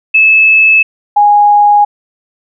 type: tone pair in turn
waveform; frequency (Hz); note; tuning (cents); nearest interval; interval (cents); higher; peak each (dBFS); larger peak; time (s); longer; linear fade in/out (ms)
sine; 2607 / 825.7; E7 / G#5; -20 / -10; octave + minor sixth; 1990; first; -3; neither; 0.14-0.83 / 1.16-1.85; neither; 10
effects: none